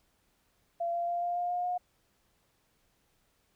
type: tone with pitch steps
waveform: sine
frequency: 684 / 689.6 / 695.2 / 700.8 / 706.5 / 712.2 / 718 Hz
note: F5 / F5 / F5 / F5 / F5 / F5 / F5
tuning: -36 / -22 / -8 / +6 / +20 / +34 / +48 cents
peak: -29 dBFS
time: 0.8-1.78 s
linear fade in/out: 10 ms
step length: 140 ms
effects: pink hiss -72 dBFS RMS until 3.55 s